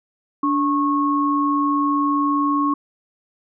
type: tone pair together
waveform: sine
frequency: 290 / 1094.9 Hz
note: D4 / C#6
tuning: -22 / -22 cents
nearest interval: octave + major seventh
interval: 2300 cents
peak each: -19 dBFS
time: 0.43-2.74 s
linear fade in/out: 5 ms
effects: none